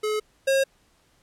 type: tone pair in turn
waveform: square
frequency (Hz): 427.4 / 540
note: G#4 / C#5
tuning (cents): +50 / -45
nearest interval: major third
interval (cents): 405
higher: second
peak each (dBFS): -24 / -19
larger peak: second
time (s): 0.03-0.2 / 0.47-0.64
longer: neither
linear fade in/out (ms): 10
effects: pink hiss -63 dBFS RMS until 1.22 s + low-pass 11000 Hz 12 dB/octave